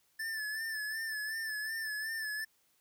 square tone with vibrato, 1752 Hz, A6, 8 cents flat, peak -36 dBFS, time 0.19-2.45 s, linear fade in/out 10 ms, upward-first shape sine, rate 2.7 Hz, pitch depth 52 cents each way, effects white hiss -72 dBFS RMS until 2.8 s

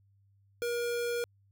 square tone, 476.3 Hz, A#4, 37 cents sharp, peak -31 dBFS, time 0.62-1.24 s, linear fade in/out 0 ms, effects added 99 Hz sine -63 dBFS peak until 1.51 s

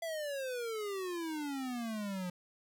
square exponential sweep, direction down, 675 to 176.5 Hz, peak -37 dBFS, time 0.02-2.3 s, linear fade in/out 5 ms, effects none

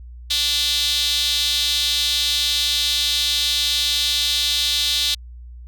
sawtooth tone with high-pass filter, 293.1 Hz, D4, 3 cents flat, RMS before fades -20 dBFS, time 0.3-5.15 s, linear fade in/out 10 ms, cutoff 3700 Hz, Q 4.9, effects added 60 Hz sine -35 dBFS peak until 5.67 s

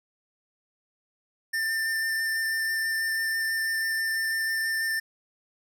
square tone with vibrato, 1791 Hz, A6, 30 cents sharp, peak -26 dBFS, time 1.53-5 s, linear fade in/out 10 ms, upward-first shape sine, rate 6.1 Hz, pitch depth 9 cents each way, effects none

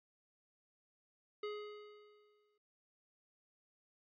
square tone with exponential decay, 418.5 Hz, G#4, 13 cents sharp, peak -39 dBFS, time 1.43-2.58 s, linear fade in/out 5 ms, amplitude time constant 250 ms, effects noise-tail reverb RT60 0.2 s tail -23 dB re dry + resampled to 11025 Hz

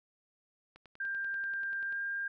click train, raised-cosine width 0.3 ms, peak -38 dBFS, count 13, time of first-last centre 0.76-1.925 s, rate 10.3 Hz
sine tone with pitch glide, 1589 to 1601.9 Hz, G6 to G6, +23 to +37 cents, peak -33 dBFS, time 1-2.28 s, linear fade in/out 5 ms, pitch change +14 cents, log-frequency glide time 1.86-1.94 s
effects none

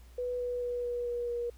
sine tone with pitch steps, 493.9 / 490.5 / 487.1 / 483.7 / 480.4 / 477.1 Hz, B4 / B4 / B4 / B4 / B4 / A#4, 0 / -12 / -24 / -36 / -48 / +40 cents, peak -31 dBFS, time 0.18-1.5 s, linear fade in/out 5 ms, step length 220 ms, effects added 60 Hz sine -51 dBFS peak until 1.57 s + pink hiss -63 dBFS RMS until 1.57 s

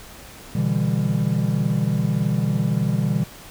triangle chord, E minor seventh, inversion second, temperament equal with one note detuned, 123.47 / 146.83 / 164.81 / 198.05 Hz, B2 / D3 / E3 / G3, 0 / 0 / 0 / +18 cents, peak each -22 dBFS, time 0.55-3.24 s, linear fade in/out 5 ms, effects pink hiss -42 dBFS RMS until 3.5 s

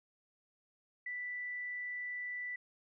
sine tone, 1975.5 Hz, B6, in tune, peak -38 dBFS, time 1.06-2.56 s, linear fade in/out 5 ms, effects none

